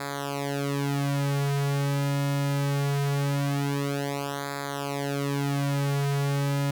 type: tone with flanger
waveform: sawtooth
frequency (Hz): 140.9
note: C#3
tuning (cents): +29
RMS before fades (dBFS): -27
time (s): 0-6.71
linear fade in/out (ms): 5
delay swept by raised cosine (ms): 0.34 to 4.54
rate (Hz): 0.22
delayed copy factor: -0.95
effects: none

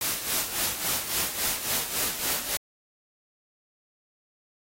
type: noise with tremolo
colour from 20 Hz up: white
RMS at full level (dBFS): -26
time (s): 0.01-2.57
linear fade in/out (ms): 2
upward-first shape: sine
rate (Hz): 3.6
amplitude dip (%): 65
effects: AAC 48 kbps

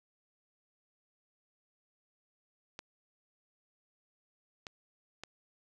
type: clicks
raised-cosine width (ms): 0.2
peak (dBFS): -25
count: 3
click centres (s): 2.791 / 4.668 / 5.236
effects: 11-bit

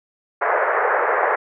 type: band-pass noise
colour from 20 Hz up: pink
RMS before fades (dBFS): -19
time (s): 0.41-1.36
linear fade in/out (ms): 10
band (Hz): 440 to 1900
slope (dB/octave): 48
effects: none

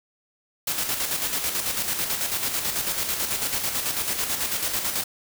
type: noise with tremolo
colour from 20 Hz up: white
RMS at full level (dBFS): -25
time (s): 0.67-5.04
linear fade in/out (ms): 5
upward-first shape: square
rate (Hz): 9.1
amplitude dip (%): 45
effects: none

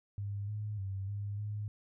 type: tone with pitch steps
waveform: sine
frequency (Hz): 101.1 / 105.5 / 97 / 101.8 / 104.6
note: G#2 / G#2 / G2 / G#2 / G#2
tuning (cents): -46 / +28 / -18 / -34 / +13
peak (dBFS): -35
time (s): 0.18-1.68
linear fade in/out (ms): 0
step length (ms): 300
effects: none

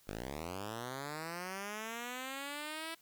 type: linear sweep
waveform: 5% pulse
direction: up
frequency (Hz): 46.25 to 330.7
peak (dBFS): -29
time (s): 0.07-2.95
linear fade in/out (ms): 10
effects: white hiss -66 dBFS RMS until 3.01 s

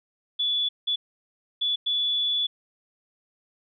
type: tone bursts at uneven times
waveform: sine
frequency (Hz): 3439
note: A7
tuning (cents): -40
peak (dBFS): -22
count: 4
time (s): 0.39-0.69 / 0.87-0.96 / 1.61-1.76 / 1.86-2.47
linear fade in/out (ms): 10
effects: none

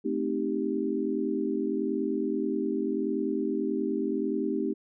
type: chord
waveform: sine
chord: A half-diminished seventh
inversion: none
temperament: equal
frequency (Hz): 220 / 261.6 / 311.1 / 392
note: A3 / C4 / Eb4 / G4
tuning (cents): 0 / 0 / 0 / 0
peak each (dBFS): -33 / -32 / -31 / -31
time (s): 0.04-4.74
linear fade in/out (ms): 20
effects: none

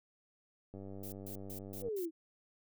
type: click train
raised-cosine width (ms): 2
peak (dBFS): -35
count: 113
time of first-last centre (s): 0.74-1.884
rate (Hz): 97.9
type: noise bursts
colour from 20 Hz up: violet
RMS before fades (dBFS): -48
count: 5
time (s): 1.03-2.055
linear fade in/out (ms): 5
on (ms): 93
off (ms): 140
type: exponential sweep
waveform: sine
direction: down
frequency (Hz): 511 to 311.1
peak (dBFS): -35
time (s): 1.81-2.11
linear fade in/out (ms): 50
effects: none

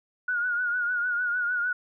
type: tone with vibrato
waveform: sine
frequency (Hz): 1452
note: F#6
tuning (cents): -33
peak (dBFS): -24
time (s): 0.28-1.73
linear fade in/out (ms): 5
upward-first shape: triangle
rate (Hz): 6.6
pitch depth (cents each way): 66
effects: none

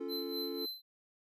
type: chord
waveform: triangle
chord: Db augmented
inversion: none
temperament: equal with one note detuned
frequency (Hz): 277.2 / 347 / 440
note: Db4 / F4 / A4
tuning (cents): 0 / -11 / 0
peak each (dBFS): -40 / -40 / -39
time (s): 0-0.66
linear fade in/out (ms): 10
type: tone with tremolo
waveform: square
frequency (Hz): 4064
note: B7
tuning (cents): +49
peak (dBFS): -37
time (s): 0.08-0.82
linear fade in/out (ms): 50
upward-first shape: sine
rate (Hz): 3.9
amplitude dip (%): 75
effects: none

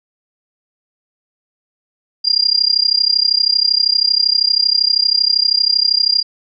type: tone with amplitude modulation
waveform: sine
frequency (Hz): 4800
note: D8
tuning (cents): +37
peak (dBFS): -7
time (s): 2.24-6.23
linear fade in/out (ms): 20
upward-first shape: sine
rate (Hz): 32.7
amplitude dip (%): 95
effects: none

